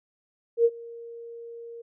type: tone with ADSR envelope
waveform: sine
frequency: 466.2 Hz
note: A#4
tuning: in tune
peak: -14 dBFS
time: 0.57-1.82 s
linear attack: 78 ms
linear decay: 49 ms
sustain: -24 dB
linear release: 11 ms
effects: none